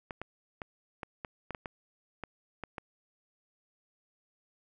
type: clicks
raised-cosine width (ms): 0.5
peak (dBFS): -23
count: 11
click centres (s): 0.108 / 0.216 / 0.618 / 1.032 / 1.248 / 1.507 / 1.548 / 1.658 / 2.237 / 2.637 / 2.782
effects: none